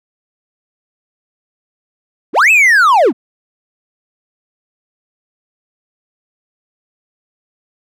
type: linear two-way sweep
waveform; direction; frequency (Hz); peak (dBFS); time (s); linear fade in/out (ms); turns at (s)
triangle; up then down; 185 to 2660 to 185; -4; 2.33-3.13; 50; 2.51
effects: none